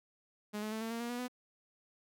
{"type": "tone with pitch steps", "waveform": "sawtooth", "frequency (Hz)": [209.3, 214.6, 220, 225.5, 231.2, 237, 242.9, 249], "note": ["G#3", "A3", "A3", "A3", "A#3", "A#3", "B3", "B3"], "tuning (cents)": [14, -43, 0, 43, -14, 29, -29, 14], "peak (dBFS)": -33, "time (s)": [0.53, 1.282], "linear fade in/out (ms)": 20, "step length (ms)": 94, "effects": []}